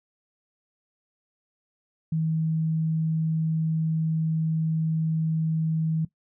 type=tone; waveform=sine; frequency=159.9 Hz; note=D#3; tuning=48 cents sharp; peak=-22 dBFS; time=2.12-6.05 s; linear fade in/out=5 ms; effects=noise-tail reverb RT60 0.1 s tail -17 dB re dry